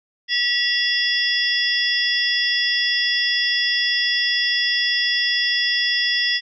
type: tone cluster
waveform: sine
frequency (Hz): 1941 / 2766 / 3374 / 4955 / 5410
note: B6 / F7 / G#7 / D#8 / E8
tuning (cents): -31 / -17 / +27 / -8 / +44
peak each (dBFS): -21 / -28 / -22 / -25 / -28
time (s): 0.28-6.41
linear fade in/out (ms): 50
effects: none